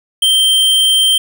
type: tone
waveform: square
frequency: 3139 Hz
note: G7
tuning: 2 cents sharp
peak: -9 dBFS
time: 0.22-1.18 s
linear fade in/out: 5 ms
effects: none